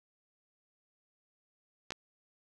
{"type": "clicks", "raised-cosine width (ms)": 0.2, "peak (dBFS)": -21, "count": 2, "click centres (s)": [1.906, 1.921], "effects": []}